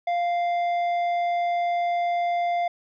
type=tone with tanh clipping; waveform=sine; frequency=697 Hz; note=F5; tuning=4 cents flat; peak=-23 dBFS; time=0.07-2.68 s; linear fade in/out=5 ms; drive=8 dB; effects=none